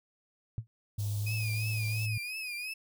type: tone with exponential decay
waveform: sine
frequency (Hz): 112.4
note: A2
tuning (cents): +37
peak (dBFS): -27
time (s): 0.58-0.67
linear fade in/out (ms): 0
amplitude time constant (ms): 18
type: tone with pitch glide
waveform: sine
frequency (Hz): 103.7 to 108.67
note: G#2 to A2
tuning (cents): -2 to -21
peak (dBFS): -30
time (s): 0.98-2.18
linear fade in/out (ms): 5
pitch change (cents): +81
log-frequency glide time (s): 1.24-1.31
type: band-stop noise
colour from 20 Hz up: white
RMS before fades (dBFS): -46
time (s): 0.98-2.07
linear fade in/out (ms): 20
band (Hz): 860 to 3400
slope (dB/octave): 24
type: tone with vibrato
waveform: 35% pulse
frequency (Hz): 2493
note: D#7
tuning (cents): +3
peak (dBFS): -34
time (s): 1.26-2.74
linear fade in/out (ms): 10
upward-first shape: triangle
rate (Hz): 2.9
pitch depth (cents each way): 100
effects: none